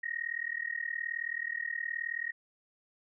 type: tone with amplitude modulation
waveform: sine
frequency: 1875 Hz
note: A#6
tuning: 10 cents sharp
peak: -29 dBFS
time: 0.03-2.32 s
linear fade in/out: 10 ms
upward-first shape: sine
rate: 38.9 Hz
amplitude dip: 95%
effects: none